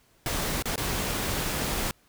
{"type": "noise with dropouts", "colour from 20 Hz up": "pink", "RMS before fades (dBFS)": -29, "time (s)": [0.26, 1.91], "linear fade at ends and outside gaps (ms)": 1, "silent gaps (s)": [[0.624, 0.656], [0.758, 0.778]], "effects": ["pink hiss -63 dBFS RMS until 2.08 s"]}